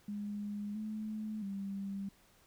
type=tone with pitch steps; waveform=sine; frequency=205.9 / 215.4 / 197.1 Hz; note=G#3 / A3 / G3; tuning=-15 / -37 / +10 cents; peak=-37 dBFS; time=0.08-2.09 s; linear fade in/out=5 ms; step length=670 ms; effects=pink hiss -66 dBFS RMS until 2.46 s